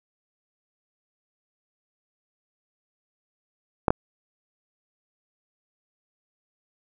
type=clicks; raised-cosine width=1 ms; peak=-4 dBFS; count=2; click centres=3.882 / 3.905 s; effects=none